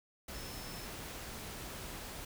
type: tone in noise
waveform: sine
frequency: 5274 Hz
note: E8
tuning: in tune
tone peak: -52 dBFS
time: 0.34-0.86 s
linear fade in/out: 5 ms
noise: pink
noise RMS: -45 dBFS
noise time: 0.28-2.25 s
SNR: -10 dB
effects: none